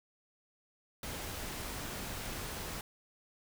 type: noise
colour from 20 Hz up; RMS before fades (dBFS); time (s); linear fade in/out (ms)
pink; -41; 1.03-2.81; 2
effects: none